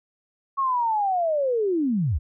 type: linear sweep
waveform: sine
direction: down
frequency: 1108.7 to 57.1 Hz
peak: -20 dBFS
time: 0.57-2.19 s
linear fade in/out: 20 ms
effects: none